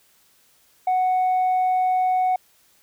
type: tone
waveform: sine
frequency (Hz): 740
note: F#5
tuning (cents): 0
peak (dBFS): -15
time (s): 0.87-2.36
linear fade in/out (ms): 5
effects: tanh soft clip ceiling -16 dBFS + white hiss -59 dBFS RMS until 2.82 s